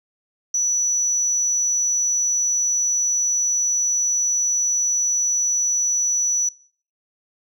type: tone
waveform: sine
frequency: 5920 Hz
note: F#8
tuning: in tune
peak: -16 dBFS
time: 0.54-6.49 s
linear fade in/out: 5 ms
effects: noise-tail reverb RT60 0.5 s tail -24 dB re dry + tanh soft clip ceiling -15 dBFS